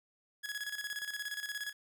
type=tone with tremolo; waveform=sawtooth; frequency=1677 Hz; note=G#6; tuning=16 cents sharp; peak=-32 dBFS; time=0.43-1.73 s; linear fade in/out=20 ms; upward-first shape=square; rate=17 Hz; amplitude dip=65%; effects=none